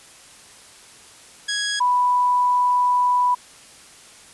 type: tone pair in turn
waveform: 15% pulse / sine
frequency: 1661.2 / 987.8 Hz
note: G#6 / B5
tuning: 0 / 0 cents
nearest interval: major sixth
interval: 900 cents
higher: first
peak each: -15 dBFS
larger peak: neither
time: 1.48-1.8 / 1.8-3.35 s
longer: second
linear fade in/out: 10 ms
effects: white hiss -46 dBFS RMS until 4.33 s + resampled to 24000 Hz